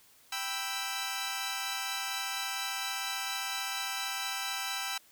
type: chord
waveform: 10% pulse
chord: E minor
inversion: first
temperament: equal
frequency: 784 / 987.8 / 1318.5 Hz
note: G5 / B5 / E6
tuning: 0 / 0 / 0 cents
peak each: -29 / -31 / -29 dBFS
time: 0.32-4.98 s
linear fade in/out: 5 ms
effects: white hiss -61 dBFS RMS until 5.11 s